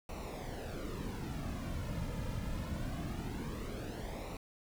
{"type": "noise with flanger", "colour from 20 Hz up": "brown", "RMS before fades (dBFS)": -40, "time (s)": [0.09, 4.37], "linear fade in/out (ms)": 2, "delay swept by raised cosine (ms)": [0.6, 2.7], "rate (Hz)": 0.23, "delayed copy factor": -0.65, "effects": []}